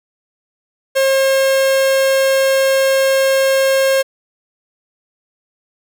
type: tone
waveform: 45% pulse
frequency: 537 Hz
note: C5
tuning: 45 cents sharp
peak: -11 dBFS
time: 0.95-4.03 s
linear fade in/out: 20 ms
effects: none